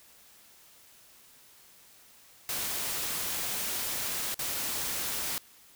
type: noise with dropouts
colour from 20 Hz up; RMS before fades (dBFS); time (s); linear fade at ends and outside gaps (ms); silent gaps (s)
white; -33; 2.49-5.38; 0; 4.343-4.392
effects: white hiss -57 dBFS RMS until 5.75 s